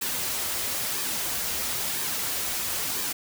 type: noise with flanger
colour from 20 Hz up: white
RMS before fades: -29 dBFS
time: 0.01-3.13 s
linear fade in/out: 10 ms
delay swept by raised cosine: 1.4 to 7.4 ms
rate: 1 Hz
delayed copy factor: -0.5
effects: none